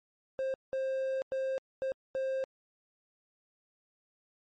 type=tone bursts at uneven times; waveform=triangle; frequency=530 Hz; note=C5; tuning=22 cents sharp; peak=-28 dBFS; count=5; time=0.39-0.54 / 0.73-1.22 / 1.32-1.58 / 1.82-1.92 / 2.15-2.44 s; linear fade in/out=0 ms; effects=MP3 32 kbps